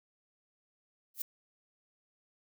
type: noise with exponential growth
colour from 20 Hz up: violet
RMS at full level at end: -29 dBFS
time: 1.14-1.22 s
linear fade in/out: 5 ms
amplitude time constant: 17 ms
effects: none